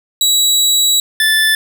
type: tone pair in turn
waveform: 25% pulse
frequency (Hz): 3900 / 1752.9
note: B7 / A6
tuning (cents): -23 / -7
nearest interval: octave + major second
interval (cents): 1384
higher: first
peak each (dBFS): -6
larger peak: neither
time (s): 0.21-1 / 1.2-1.55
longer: first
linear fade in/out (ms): 2
effects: none